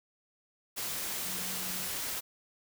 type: tone in noise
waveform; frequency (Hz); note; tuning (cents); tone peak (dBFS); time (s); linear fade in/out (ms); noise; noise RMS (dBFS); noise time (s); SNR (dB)
sine; 185; F#3; 0; -46; 1.25-1.89; 20; white; -36; 0.76-2.21; -13
effects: none